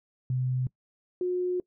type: tone pair in turn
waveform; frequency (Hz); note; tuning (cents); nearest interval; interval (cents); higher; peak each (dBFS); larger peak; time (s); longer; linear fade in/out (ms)
sine; 127.7 / 361.2; C3 / F#4; -42 / -42; octave + tritone; 1800; second; -25; neither; 0.3-0.67 / 1.21-1.6; second; 2
effects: noise-tail reverb RT60 0.1 s tail -22 dB re dry